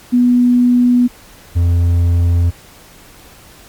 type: tone pair in turn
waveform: sine / triangle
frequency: 245.3 / 86.1 Hz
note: B3 / F2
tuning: -12 / -24 cents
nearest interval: octave + tritone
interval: 1812 cents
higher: first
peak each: -7 dBFS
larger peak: neither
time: 0.12-1.08 / 1.55-2.51 s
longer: neither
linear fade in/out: 20 ms
effects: pink hiss -41 dBFS RMS until 3.68 s + MP3 96 kbps